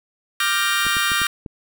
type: chord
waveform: 25% pulse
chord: G minor seventh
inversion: second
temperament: equal with one note detuned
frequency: 1184.2 / 1396.9 / 1568 / 1864.7 Hz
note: D6 / F6 / G6 / Bb6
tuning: +14 / 0 / 0 / 0 cents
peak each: -20 dBFS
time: 0.4-1.27 s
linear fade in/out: 2 ms
type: noise with exponential decay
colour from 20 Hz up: pink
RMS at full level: -34 dBFS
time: 0.85-0.95 s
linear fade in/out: 2 ms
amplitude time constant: 21 ms
type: clicks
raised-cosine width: 3 ms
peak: -19 dBFS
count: 5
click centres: 0.867 / 0.968 / 1.118 / 1.217 / 1.462 s
effects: none